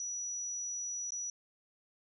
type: tone with dropouts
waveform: sine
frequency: 5870 Hz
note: F#8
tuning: 15 cents flat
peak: -36 dBFS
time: 0-1.3 s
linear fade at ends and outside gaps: 1 ms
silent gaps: 1.106-1.12 s
effects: none